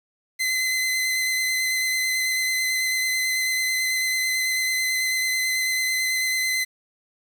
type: tone with vibrato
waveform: sawtooth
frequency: 2046 Hz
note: C7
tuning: 39 cents flat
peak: -18 dBFS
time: 0.39-6.65 s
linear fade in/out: 20 ms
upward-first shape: square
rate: 9.1 Hz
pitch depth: 11 cents each way
effects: 8-bit